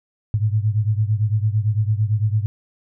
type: beating tone pair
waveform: sine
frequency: 104.3 / 113.2 Hz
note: G#2 / A2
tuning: +8 / +50 cents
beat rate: 8.9 Hz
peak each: -18 / -21 dBFS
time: 0.34-2.46 s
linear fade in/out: 0 ms
effects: none